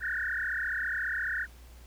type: tone with frequency modulation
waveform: sine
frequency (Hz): 1658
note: G#6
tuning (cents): -3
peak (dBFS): -29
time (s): 0-1.47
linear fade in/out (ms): 50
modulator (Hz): 34.6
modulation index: 6
effects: added 60 Hz sine -48 dBFS peak until 1.86 s + pink hiss -58 dBFS RMS until 1.86 s